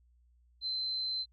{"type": "tone", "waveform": "sine", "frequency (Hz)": 4082, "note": "C8", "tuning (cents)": -44, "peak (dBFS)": -32, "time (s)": [0.61, 1.26], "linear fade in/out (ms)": 50, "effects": ["added 60 Hz sine -63 dBFS peak until 1.32 s"]}